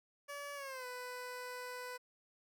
15% pulse tone with pitch glide, 572 to 498 Hz, D5 to B4, -46 to +14 cents, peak -37 dBFS, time 0.28-1.98 s, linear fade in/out 20 ms, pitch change -240 cents, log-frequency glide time 0.55-0.86 s, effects none

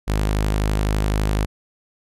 sawtooth tone, 51.91 Hz, G#1, in tune, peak -14 dBFS, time 0.07-1.46 s, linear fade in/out 20 ms, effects resampled to 32000 Hz

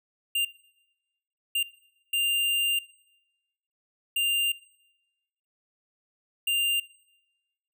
square tone bursts at uneven times, 2794 Hz, F7, in tune, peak -24 dBFS, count 5, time 0.35-0.45 / 1.55-1.63 / 2.13-2.79 / 4.16-4.52 / 6.47-6.8 s, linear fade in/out 5 ms, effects noise-tail reverb RT60 1.0 s tail -21 dB re dry

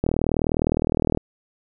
click train, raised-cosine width 2 ms, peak -7 dBFS, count 46, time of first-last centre 0.04-1.174 s, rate 39.7 Hz, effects none

